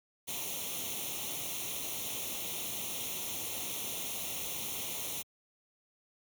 white noise with comb filter, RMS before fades -38 dBFS, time 0.27-5.23 s, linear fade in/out 20 ms, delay 0.31 ms, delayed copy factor +0.8, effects high-pass 80 Hz 12 dB/octave

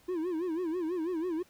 triangle tone with vibrato, 340.1 Hz, F4, 46 cents flat, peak -28 dBFS, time 0.08-1.43 s, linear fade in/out 10 ms, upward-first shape sine, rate 6.1 Hz, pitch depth 150 cents each way, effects pink hiss -63 dBFS RMS until 1.49 s

